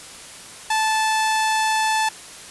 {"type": "tone", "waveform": "sawtooth", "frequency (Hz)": 875, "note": "A5", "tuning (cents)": -10, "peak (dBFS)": -14, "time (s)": [0.7, 2.09], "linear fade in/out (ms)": 5, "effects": ["white hiss -39 dBFS RMS until 2.5 s", "resampled to 24000 Hz"]}